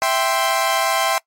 sawtooth chord, C major, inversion first, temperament equal, 659.3 / 784 / 1046.5 Hz, E5 / G5 / C6, 0 / 0 / 0 cents, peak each -17 dBFS, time 0.02-1.18 s, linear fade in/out 0 ms, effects noise-tail reverb RT60 0.1 s tail -23 dB re dry + MP3 64 kbps

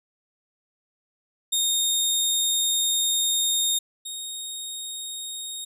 20% pulse tone pair in turn, 3690 / 3726 Hz, A#7 / A#7, -18 / -2 cents, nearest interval unison, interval 16 cents, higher second, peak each -15 / -26 dBFS, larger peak first, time 1.52-3.79 / 4.05-5.65 s, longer first, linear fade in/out 10 ms, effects none

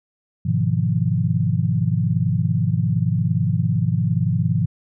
sine chord, F half-diminished seventh, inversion first, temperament just, 104.77 / 125.72 / 157.15 / 174.61 Hz, Ab2 / Cb3 / Eb3 / F3, +16 / +31 / +18 / 0 cents, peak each -22 / -22 / -22 / -23 dBFS, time 0.45-4.66 s, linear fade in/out 10 ms, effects none

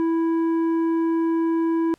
sine tone with tanh clipping, 329.2 Hz, E4, 2 cents flat, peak -20 dBFS, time 0-1.94 s, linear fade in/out 0 ms, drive 8 dB, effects pink hiss -61 dBFS RMS until 1.98 s + low-pass 11000 Hz 12 dB/octave

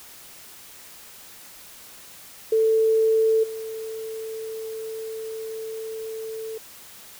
sine tone with level steps, 443.4 Hz, A4, 13 cents sharp, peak -16 / -30 dBFS, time 2.52-6.58 s, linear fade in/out 5 ms, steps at 3.43 s, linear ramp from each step 10 ms, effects white hiss -45 dBFS RMS until 7.19 s

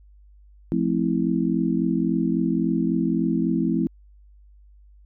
sine chord, F major seventh, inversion none, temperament just, 174.61 / 218.3 / 261.9 / 327.4 Hz, F3 / A3 / C4 / E4, 0 / -13 / +2 / -12 cents, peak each -25 dBFS, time 0.72-3.87 s, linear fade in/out 0 ms, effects added 50 Hz sine -48 dBFS peak until 5.05 s

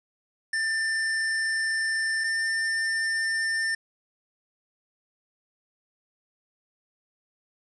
square tone pair in turn, 1786 / 1797.4 Hz, A6 / A6, +25 / +36 cents, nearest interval unison, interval 11 cents, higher second, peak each -25 dBFS, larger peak neither, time 0.53-2.24 / 2.24-3.75 s, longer first, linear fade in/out 5 ms, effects resampled to 22050 Hz + 9-bit

